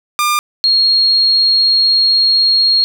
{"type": "tone pair in turn", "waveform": ["sawtooth", "sine"], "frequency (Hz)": [1200, 4271], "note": ["D6", "C8"], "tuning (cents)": [37, 35], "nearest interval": "octave + minor seventh", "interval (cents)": 2198, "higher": "second", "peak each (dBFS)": -8, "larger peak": "neither", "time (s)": [[0.19, 0.39], [0.64, 2.84]], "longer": "second", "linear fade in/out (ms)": 0, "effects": []}